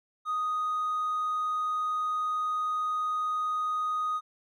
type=tone; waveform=triangle; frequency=1244.5 Hz; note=D#6; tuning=in tune; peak=-24 dBFS; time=0.25-4.21 s; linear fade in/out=50 ms; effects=tanh soft clip ceiling -23 dBFS